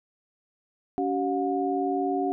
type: tone cluster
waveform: sine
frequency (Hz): 282 / 382.1 / 720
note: C#4 / G4 / F#5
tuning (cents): +30 / -44 / -47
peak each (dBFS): -28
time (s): 0.98-2.32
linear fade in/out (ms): 0
effects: none